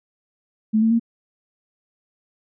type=tone with pitch steps; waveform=sine; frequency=217.4 / 224.2 / 231.1 Hz; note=A3 / A3 / A#3; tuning=-21 / +33 / -15 cents; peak=-14 dBFS; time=0.73-0.997 s; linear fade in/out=20 ms; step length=89 ms; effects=none